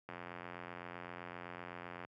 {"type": "click train", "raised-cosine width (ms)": 0.5, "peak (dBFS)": -30, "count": 173, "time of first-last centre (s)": [0.09, 2.049], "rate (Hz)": 87.8, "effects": ["high-pass 100 Hz 12 dB/octave"]}